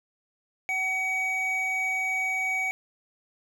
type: tone pair together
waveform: triangle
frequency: 755 / 2262 Hz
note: F#5 / C#7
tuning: +35 / +34 cents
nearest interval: octave + perfect fifth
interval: 1899 cents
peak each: -32 / -24 dBFS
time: 0.69-2.71 s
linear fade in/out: 0 ms
effects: none